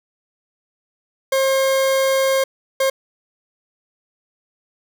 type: tone bursts at uneven times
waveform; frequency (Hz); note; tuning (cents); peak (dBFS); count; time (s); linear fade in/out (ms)
40% pulse; 535; C5; +38; -14; 2; 1.32-2.44 / 2.8-2.9; 5
effects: none